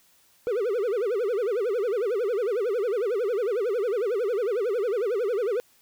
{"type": "tone with vibrato", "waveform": "triangle", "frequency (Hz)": 440, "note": "A4", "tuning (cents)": 0, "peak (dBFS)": -21, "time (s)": [0.47, 5.6], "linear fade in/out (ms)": 0, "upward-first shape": "sine", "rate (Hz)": 11, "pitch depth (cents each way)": 240, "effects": ["white hiss -61 dBFS RMS until 5.81 s"]}